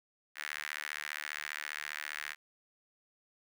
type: tone with high-pass filter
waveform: sawtooth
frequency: 74.9 Hz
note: D2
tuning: 35 cents sharp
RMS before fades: -41 dBFS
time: 0.35-2.36 s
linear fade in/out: 50 ms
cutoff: 1800 Hz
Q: 3.2
effects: none